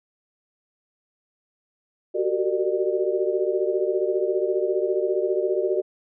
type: tone cluster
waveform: sine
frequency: 369.9 / 384.7 / 457.1 / 600 Hz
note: F#4 / G4 / A#4 / D5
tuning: 0 / -33 / -34 / +37 cents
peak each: -25 / -25 / -28 / -27 dBFS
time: 2.14-5.82 s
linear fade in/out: 20 ms
effects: none